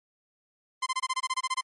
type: tone bursts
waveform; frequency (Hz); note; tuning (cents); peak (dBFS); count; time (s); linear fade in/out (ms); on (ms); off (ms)
sawtooth; 1038; C6; -14; -22; 12; 0.82-1.612; 10; 44; 24
effects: MP3 48 kbps